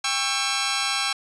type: chord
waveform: 10% pulse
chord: C# diminished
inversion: second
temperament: just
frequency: 798.3 / 1108.7 / 1330.5 Hz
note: G5 / C#6 / E6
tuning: +31 / 0 / +16 cents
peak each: -19 dBFS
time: 0.04-1.13 s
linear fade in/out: 5 ms
effects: resampled to 24000 Hz